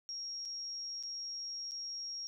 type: tone with dropouts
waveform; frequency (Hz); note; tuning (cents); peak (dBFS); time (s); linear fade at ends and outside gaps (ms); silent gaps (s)
sine; 5588; F8; 0; -39; 0.09-2.27; 0; 0.452-0.456 / 1.027-1.035 / 1.711-1.718
effects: none